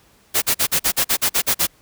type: noise bursts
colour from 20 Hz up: white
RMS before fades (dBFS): -17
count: 11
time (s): 0.34-1.671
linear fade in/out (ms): 20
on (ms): 81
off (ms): 44
effects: pink hiss -55 dBFS RMS until 1.81 s